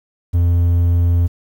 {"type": "tone", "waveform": "triangle", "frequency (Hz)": 86.5, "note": "F2", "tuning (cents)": -16, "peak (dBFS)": -9, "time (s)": [0.33, 1.28], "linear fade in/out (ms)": 20, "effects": ["8-bit"]}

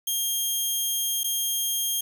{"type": "tone with dropouts", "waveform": "10% pulse", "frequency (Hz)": 3220, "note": "G7", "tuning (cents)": 46, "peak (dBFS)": -16, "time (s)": [0.07, 2.01], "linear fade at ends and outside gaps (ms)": 5, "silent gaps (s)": [1.234, 1.242], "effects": ["9-bit"]}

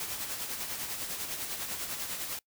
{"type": "noise with tremolo", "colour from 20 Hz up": "white", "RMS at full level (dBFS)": -35, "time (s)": [0, 2.39], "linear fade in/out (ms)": 2, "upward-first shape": "sine", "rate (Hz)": 10, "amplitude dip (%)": 45, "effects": ["noise-tail reverb RT60 0.1 s tail -24 dB re dry"]}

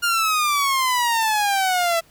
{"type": "exponential sweep", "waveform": "sawtooth", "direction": "down", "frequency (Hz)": [1422, 659.3], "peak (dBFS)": -14, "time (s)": [0.02, 2.01], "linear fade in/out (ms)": 20, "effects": ["pink hiss -54 dBFS RMS until 2.1 s"]}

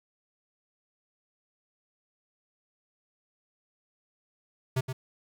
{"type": "tone with echo", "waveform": "square", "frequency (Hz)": 130, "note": "C3", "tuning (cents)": -11, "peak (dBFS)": -25, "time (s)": [4.76, 4.81], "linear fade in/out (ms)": 10, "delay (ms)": 120, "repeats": 1, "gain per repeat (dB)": -7, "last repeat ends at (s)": 4.93, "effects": ["10-bit"]}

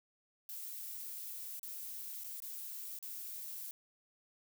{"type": "noise with dropouts", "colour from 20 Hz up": "violet", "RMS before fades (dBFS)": -45, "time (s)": [0.49, 3.71], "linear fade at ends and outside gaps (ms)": 1, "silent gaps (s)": [[1.595, 1.63], [2.237, 2.243], [2.402, 2.421], [2.989, 3.026]], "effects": []}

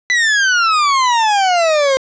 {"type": "exponential sweep", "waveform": "40% pulse", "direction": "down", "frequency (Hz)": [2006, 522], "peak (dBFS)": -10, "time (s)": [0.1, 1.97], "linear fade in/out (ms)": 0, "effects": ["resampled to 16000 Hz", "7-bit"]}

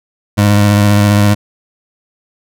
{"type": "tone with vibrato", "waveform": "25% pulse", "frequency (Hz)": 102.9, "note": "G#2", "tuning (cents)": -16, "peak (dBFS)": -3, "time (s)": [0.37, 1.35], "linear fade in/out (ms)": 20, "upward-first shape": "sine", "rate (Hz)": 15, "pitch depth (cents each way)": 23, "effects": []}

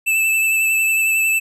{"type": "tone with vibrato", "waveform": "square", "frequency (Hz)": 2637, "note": "E7", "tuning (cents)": 0, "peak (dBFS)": -15, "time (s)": [0.06, 1.4], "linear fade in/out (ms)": 20, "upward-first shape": "triangle", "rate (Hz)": 11, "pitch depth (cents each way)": 23, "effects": []}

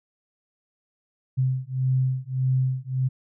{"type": "beating tone pair", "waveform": "sine", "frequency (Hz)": [129.2, 130.9], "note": ["C3", "C3"], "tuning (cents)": [-21, 1], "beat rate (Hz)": 1.7, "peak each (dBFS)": -24, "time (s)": [1.37, 3.09], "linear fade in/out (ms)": 20, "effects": []}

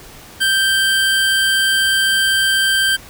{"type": "tone", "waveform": "25% pulse", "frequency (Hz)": 1568, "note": "G6", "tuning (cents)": 0, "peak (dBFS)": -9, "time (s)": [0.4, 2.97], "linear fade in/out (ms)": 20, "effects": ["pink hiss -39 dBFS RMS until 3.09 s"]}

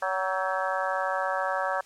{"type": "harmonic tone with a mistuned harmonic", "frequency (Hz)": 188.1, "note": "F#3", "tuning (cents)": 29, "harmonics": [3, 4, 5, 6, 7, 8, 9], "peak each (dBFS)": [-31, -32, -33, -34, -34, -35, -36], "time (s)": [0.02, 1.81], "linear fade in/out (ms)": 5, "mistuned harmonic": 8, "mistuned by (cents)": 66, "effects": ["white hiss -54 dBFS RMS until 1.85 s", "low-pass 8000 Hz 12 dB/octave"]}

